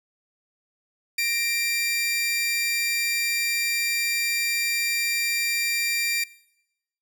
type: tone pair together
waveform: sawtooth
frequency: 1860 / 2364 Hz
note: A#6 / D7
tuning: -4 / +11 cents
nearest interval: major third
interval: 415 cents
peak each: -29 / -19 dBFS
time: 1.18-6.24 s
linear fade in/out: 5 ms
effects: noise-tail reverb RT60 0.9 s tail -23 dB re dry